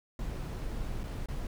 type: noise with dropouts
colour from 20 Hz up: brown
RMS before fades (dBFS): -36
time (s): 0.19-1.47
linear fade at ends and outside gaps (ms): 2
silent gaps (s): 1.034-1.038 / 1.26-1.285
effects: none